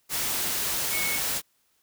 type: tone in noise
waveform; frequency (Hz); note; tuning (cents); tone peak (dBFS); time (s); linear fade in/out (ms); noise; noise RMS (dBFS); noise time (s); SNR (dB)
sine; 2206; C#7; -9; -29; 0.9-1.2; 50; white; -28; 0.09-1.42; -4
effects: white hiss -69 dBFS RMS until 1.82 s